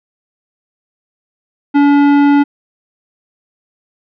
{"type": "tone with tanh clipping", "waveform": "sine", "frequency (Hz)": 285.8, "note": "D4", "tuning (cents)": -47, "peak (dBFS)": -8, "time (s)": [1.74, 2.44], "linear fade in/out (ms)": 20, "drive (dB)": 15, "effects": []}